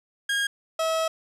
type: tone pair in turn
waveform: 30% pulse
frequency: 1628 / 646.1 Hz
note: G#6 / E5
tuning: -35 / -35 cents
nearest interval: octave + major third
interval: 1600 cents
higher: first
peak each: -20 dBFS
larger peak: neither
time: 0.29-0.47 / 0.79-1.08 s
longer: second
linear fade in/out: 5 ms
effects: low-pass 10000 Hz 12 dB/octave + 10-bit